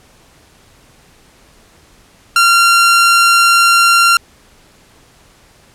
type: tone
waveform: sawtooth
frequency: 1379 Hz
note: F6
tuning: 22 cents flat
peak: -3 dBFS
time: 2.36-4.17 s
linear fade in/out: 2 ms
effects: pink hiss -47 dBFS RMS until 5.74 s + low-pass 11000 Hz 12 dB/octave